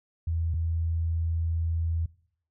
sine tone pair in turn, 82.5 / 82.5 Hz, E2 / E2, +2 / +2 cents, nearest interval unison, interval 0 cents, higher neither, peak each -25 dBFS, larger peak neither, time 0.27-0.54 / 0.54-2.06 s, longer second, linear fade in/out 5 ms, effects noise-tail reverb RT60 0.6 s tail -21 dB re dry

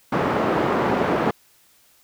pink band-pass noise, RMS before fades -21 dBFS, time 0.12-1.31 s, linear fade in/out 5 ms, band 220 to 1200 Hz, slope 12 dB/octave, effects white hiss -57 dBFS RMS until 2.03 s

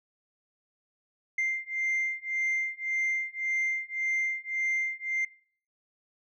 sine beating tone pair, 2093 / 2094.8 Hz, C7 / C7, 0 / +1 cents, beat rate 1.8 Hz, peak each -29 / -29 dBFS, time 1.38-5.25 s, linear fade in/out 5 ms, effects noise-tail reverb RT60 0.5 s tail -23 dB re dry + tanh soft clip ceiling -23 dBFS

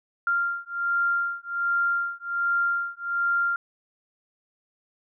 sine beating tone pair, 1391 / 1392.3 Hz, F6 / F6, -7 / -6 cents, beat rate 1.3 Hz, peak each -26 dBFS, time 0.27-3.56 s, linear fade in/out 2 ms, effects none

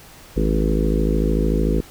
harmonic tone with a mistuned harmonic, 53.4 Hz, G#1, 49 cents sharp, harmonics 1 / 3 / 4 / 5 / 6 / 7 / 8 / 9, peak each -19 / -24 / -25 / -26 / -27 / -27 / -28 / -29 dBFS, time 0.36-1.81 s, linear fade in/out 10 ms, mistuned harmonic 9, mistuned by +25 cents, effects pink hiss -44 dBFS RMS until 1.9 s

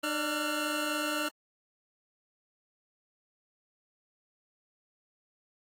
25% pulse tone cluster, 301.9 / 580 / 1362 / 1459 Hz, D4 / D5 / F6 / F#6, +48 / -22 / -44 / -25 cents, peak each -30 / -36 / -31 / -33 dBFS, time 0.03-1.29 s, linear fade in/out 10 ms, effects AAC 64 kbps

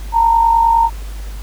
sine tone with amplitude modulation, 920 Hz, A#5, 23 cents flat, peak -6 dBFS, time 0.12-0.9 s, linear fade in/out 50 ms, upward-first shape sine, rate 49.7 Hz, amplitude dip 55%, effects added 50 Hz sine -24 dBFS peak until 1.42 s + pink hiss -39 dBFS RMS until 1.42 s

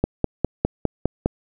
click train, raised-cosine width 2 ms, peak -4 dBFS, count 7, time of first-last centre 0.04-1.26 s, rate 4.92 Hz, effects none

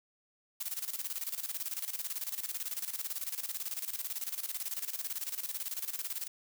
blue noise with tremolo, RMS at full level -36 dBFS, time 0.6-6.28 s, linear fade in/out 10 ms, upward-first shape square, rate 18 Hz, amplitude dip 75%, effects none

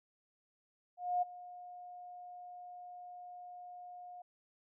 sine tone with ADSR envelope, 716 Hz, F5, 43 cents sharp, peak -28 dBFS, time 0.97-4.22 s, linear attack 250 ms, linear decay 16 ms, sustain -19 dB, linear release 5 ms, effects none

